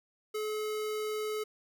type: tone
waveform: square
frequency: 428.1 Hz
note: A4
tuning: 47 cents flat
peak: -33 dBFS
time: 0.34-1.44 s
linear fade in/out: 10 ms
effects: none